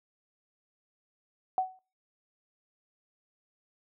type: tone with exponential decay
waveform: sine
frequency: 749 Hz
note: F#5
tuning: 21 cents sharp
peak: -21 dBFS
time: 1.58-1.79 s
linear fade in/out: 1 ms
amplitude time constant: 45 ms
effects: noise-tail reverb RT60 0.3 s tail -19 dB re dry